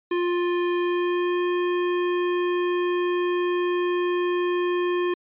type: tone with pitch glide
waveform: square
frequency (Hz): 351.7 to 354.8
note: F4 to F4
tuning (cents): +12 to +27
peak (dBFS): -22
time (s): 0.11-5.14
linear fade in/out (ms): 5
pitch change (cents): +15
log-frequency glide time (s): 0.78-1.43
effects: resampled to 8000 Hz